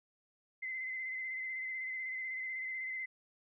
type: tone with vibrato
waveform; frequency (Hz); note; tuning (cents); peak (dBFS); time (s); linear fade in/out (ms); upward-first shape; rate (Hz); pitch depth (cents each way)
sine; 2057; C7; -30; -37; 0.62-3.06; 10; square; 16; 24
effects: none